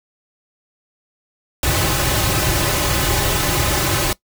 pink noise with comb filter, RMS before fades -18 dBFS, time 1.63-4.13 s, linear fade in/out 2 ms, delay 4.3 ms, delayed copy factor -0.75, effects noise-tail reverb RT60 0.1 s tail -20 dB re dry

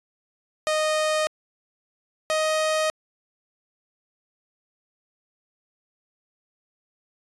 sawtooth tone pair in turn, 619 / 625.1 Hz, D#5 / D#5, -9 / +8 cents, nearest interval unison, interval 17 cents, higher second, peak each -17 dBFS, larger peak neither, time 0.67-1.27 / 2.3-2.9 s, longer neither, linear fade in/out 0 ms, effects resampled to 24000 Hz

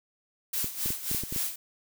blue noise with tremolo, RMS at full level -29 dBFS, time 0.53-1.56 s, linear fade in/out 5 ms, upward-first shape sine, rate 3.7 Hz, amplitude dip 75%
clicks, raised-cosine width 3 ms, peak -23 dBFS, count 8, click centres 0.644 / 0.86 / 0.905 / 1.114 / 1.147 / 1.236 / 1.325 / 1.362 s
effects none

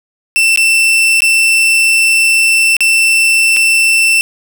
40% pulse tone with dropouts, 2678 Hz, E7, 27 cents sharp, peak -6 dBFS, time 0.36-4.21 s, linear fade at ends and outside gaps 0 ms, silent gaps 0.56-0.574 / 1.205-1.22 / 2.767-2.806 / 3.564-3.568 s, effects none

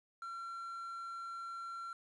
triangle tone with quantisation, 1363 Hz, F6, 43 cents flat, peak -40 dBFS, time 0.22-1.93 s, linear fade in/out 2 ms, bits 10, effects resampled to 24000 Hz

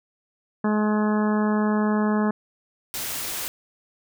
harmonic tone, 212 Hz, G#3, 36 cents sharp, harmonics 1 / 2 / 3 / 4 / 5 / 6 / 7 / 8, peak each -20 / -28 / -32 / -32 / -32 / -36 / -39 / -36 dBFS, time 0.64-2.31 s, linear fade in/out 5 ms
white noise, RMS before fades -30 dBFS, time 2.94-3.48 s, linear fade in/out 0 ms
effects none

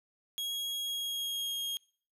40% pulse tone with pitch glide, 3302 to 3255 Hz, G#7 to G#7, -11 to -36 cents, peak -32 dBFS, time 0.38-1.77 s, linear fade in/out 0 ms, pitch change -25 cents, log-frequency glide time 0.78-1.56 s, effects noise-tail reverb RT60 0.5 s tail -25 dB re dry

